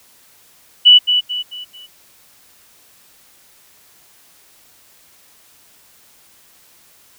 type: tone with echo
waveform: sine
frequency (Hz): 2960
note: F#7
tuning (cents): 0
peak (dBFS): -3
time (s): 0.85-0.99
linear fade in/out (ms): 20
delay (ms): 220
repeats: 4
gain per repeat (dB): -8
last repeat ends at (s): 1.87
effects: white hiss -50 dBFS RMS until 7.18 s